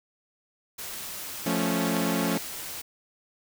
white noise, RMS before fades -37 dBFS, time 0.78-2.82 s, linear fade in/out 10 ms
sawtooth chord, F augmented, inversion none, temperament equal, 174.61 / 220 / 277.2 Hz, F3 / A3 / C#4, 0 / 0 / 0 cents, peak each -25 dBFS, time 1.46-2.38 s, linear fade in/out 5 ms
effects none

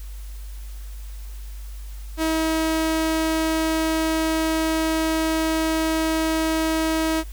sawtooth tone, 320 Hz, D#4, 49 cents sharp, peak -16 dBFS, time 2.17-7.24 s, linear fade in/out 50 ms, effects added 50 Hz sine -32 dBFS peak until 7.32 s + white hiss -49 dBFS RMS until 7.32 s

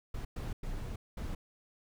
brown noise bursts at uneven times, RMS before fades -38 dBFS, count 4, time 0.14-0.25 / 0.36-0.53 / 0.63-0.96 / 1.17-1.35 s, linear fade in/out 5 ms, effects none

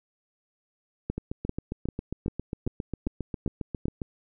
two click trains, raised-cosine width 3 ms, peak -18 / -15 dBFS, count 22 / 8, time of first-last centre 1.18-4.018 / 1.1-3.856 s, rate 7.4 / 2.54 Hz, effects none

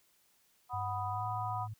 sine chord, B major, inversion second, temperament equal, 740 / 987.8 / 1244.5 Hz, F#5 / B5 / D#6, 0 / 0 / 0 cents, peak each -38 / -38 / -41 dBFS, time 0.69-1.68 s, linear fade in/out 50 ms
sine tone with pitch glide, 98.9 to 107.85 Hz, G2 to A2, +16 to -34 cents, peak -39 dBFS, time 0.73-1.74 s, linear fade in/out 10 ms, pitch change +150 cents, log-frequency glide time 1.08-1.25 s
effects white hiss -70 dBFS RMS until 1.79 s

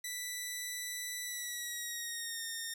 10% pulse tone with pitch glide, 1975.5 to 1832.6 Hz, B6 to A#6, 0 to -30 cents, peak -29 dBFS, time 0.04-2.74 s, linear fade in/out 5 ms, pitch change -130 cents, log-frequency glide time 1.23-2.43 s, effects none

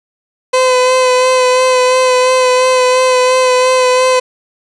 30% pulse tone with vibrato, 509 Hz, C5, 48 cents flat, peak -5 dBFS, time 0.53-4.2 s, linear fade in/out 10 ms, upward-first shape sine, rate 2.9 Hz, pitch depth 20 cents each way, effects resampled to 22050 Hz + 7-bit

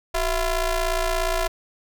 sawtooth ring-modulated tone, 344.5 Hz, F4, 24 cents flat, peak -14 dBFS, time 0.14-1.48 s, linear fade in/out 10 ms, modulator 316 Hz, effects none

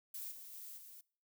violet noise with level steps, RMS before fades -45 / -52 / -50 / -55 dBFS, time 0.14-1.01 s, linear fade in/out 5 ms, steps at 0.31 / 0.53 / 0.77 s, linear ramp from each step 10 ms, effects noise-tail reverb RT60 0.5 s tail -24 dB re dry

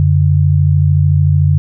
sine tone pair together, 91.09 / 144.6 Hz, F#2 / D3, -27 / -27 cents, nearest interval minor sixth, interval 800 cents, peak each -10 dBFS, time 0-1.58 s, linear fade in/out 0 ms, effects none

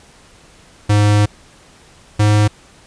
square tone pair in turn, 104 / 105.09 Hz, G#2 / G#2, +3 / +21 cents, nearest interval unison, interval 18 cents, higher second, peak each -10 dBFS, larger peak neither, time 0.89-1.26 / 2.19-2.48 s, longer first, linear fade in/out 10 ms, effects pink hiss -46 dBFS RMS until 2.86 s + resampled to 22050 Hz

